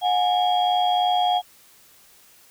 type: tone cluster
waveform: sine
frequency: 724 / 827 / 3288 Hz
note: F#5 / G#5 / G#7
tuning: -38 / -8 / -18 cents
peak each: -18 / -24 / -26 dBFS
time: 0.01-1.42 s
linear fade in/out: 50 ms
effects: tanh soft clip ceiling -11 dBFS + white hiss -53 dBFS RMS until 2.5 s